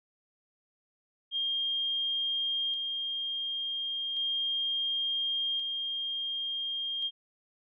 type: tone with tremolo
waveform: sine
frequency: 3216 Hz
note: G7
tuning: 44 cents sharp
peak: -28 dBFS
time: 1.31-7.11 s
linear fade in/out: 50 ms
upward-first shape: square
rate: 0.35 Hz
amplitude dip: 30%
effects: none